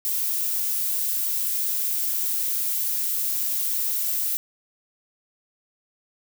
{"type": "noise", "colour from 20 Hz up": "violet", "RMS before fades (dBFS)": -25, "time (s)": [0.05, 4.37], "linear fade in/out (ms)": 0, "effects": []}